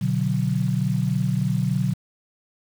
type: chord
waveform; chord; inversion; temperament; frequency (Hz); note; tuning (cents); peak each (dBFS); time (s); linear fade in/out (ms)
sine; B minor; none; equal; 123.47 / 146.83 / 185; B2 / D3 / F#3; 0 / 0 / 0; -24; 0.01-1.94; 10
effects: 7-bit